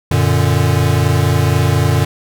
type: chord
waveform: square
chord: Gb augmented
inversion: none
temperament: equal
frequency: 92.5 / 116.54 / 146.83 Hz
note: Gb2 / Bb2 / D3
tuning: 0 / 0 / 0 cents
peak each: -16 dBFS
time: 0.11-2.05 s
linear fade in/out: 5 ms
effects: none